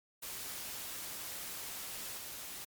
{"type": "noise with level steps", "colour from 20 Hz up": "white", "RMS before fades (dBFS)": [-43, -45], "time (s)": [0.22, 2.65], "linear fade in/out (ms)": 10, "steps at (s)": 2.17, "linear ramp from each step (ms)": 5, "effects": ["MP3 96 kbps"]}